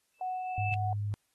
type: tone with exponential growth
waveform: sine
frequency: 2637 Hz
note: E7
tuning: in tune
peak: -30 dBFS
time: 0.14-0.74 s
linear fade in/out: 0 ms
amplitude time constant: 130 ms
type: tone with tremolo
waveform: sine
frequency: 740 Hz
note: F#5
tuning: in tune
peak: -31 dBFS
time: 0.21-0.93 s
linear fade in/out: 2 ms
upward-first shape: triangle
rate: 3.3 Hz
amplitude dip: 30%
type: tone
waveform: sine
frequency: 103.1 Hz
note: G#2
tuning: 12 cents flat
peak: -30 dBFS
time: 0.58-1.14 s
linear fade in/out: 0 ms
effects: white hiss -75 dBFS RMS until 1.34 s + AAC 32 kbps